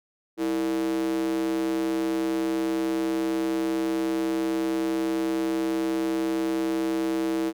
square tone with high-pass filter, 65.41 Hz, C2, in tune, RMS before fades -26 dBFS, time 0.37-7.53 s, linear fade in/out 50 ms, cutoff 350 Hz, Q 6.8, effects none

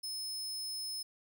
sawtooth tone, 5200 Hz, E8, 24 cents flat, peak -35 dBFS, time 0.03-1.03 s, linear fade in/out 10 ms, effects none

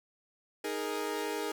sawtooth chord, D# suspended fourth, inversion none, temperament equal, 311.1 / 415.3 / 466.2 Hz, D#4 / G#4 / A#4, 0 / 0 / 0 cents, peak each -35 / -32 / -34 dBFS, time 0.64-1.52 s, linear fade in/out 5 ms, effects none

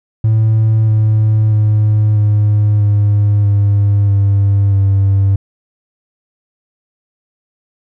triangle tone with pitch steps, 110 / 108.24 / 106.5 / 104.79 / 103.11 / 101.45 / 99.83 / 98.23 Hz, A2 / A2 / G#2 / G#2 / G#2 / G#2 / G2 / G2, 0 / -28 / +44 / +16 / -12 / -40 / +32 / +4 cents, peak -5 dBFS, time 0.24-5.36 s, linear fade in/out 5 ms, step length 640 ms, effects tanh soft clip ceiling -3 dBFS

